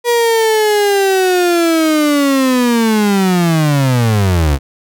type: linear sweep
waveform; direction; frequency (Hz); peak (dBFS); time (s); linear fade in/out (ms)
35% pulse; down; 481.8 to 66; -8; 0.04-4.59; 50
effects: none